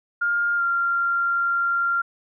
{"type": "tone with pitch glide", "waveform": "sine", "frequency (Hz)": [1409, 1385.6], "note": ["F6", "F6"], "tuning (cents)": [15, -14], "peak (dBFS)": -19, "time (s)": [0.21, 2.02], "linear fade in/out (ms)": 10, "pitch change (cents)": -29, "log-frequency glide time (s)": [0.56, 0.62], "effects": []}